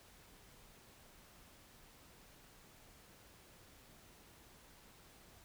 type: silence
effects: pink hiss -62 dBFS RMS until 5.44 s